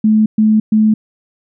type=tone bursts; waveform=sine; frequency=216.2 Hz; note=A3; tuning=30 cents flat; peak=-7 dBFS; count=3; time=0.04-0.94 s; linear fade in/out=5 ms; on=220 ms; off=120 ms; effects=none